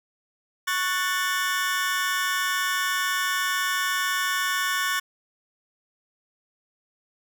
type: chord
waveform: sawtooth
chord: F# minor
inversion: second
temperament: just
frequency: 1110 / 1480 / 1776 Hz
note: C#6 / F#6 / A6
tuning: +2 / 0 / +16 cents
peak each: -24 dBFS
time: 0.67-5 s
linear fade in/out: 10 ms
effects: none